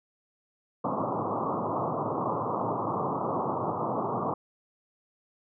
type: band-pass noise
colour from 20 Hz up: white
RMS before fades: -30 dBFS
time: 0.84-4.34 s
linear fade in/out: 5 ms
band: 100 to 1200 Hz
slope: 96 dB/octave
effects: none